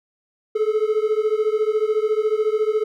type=beating tone pair; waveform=triangle; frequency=425.1 / 439.1 Hz; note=G#4 / A4; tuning=+40 / -4 cents; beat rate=14 Hz; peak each=-18 / -19 dBFS; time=0.55-2.84 s; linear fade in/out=10 ms; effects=none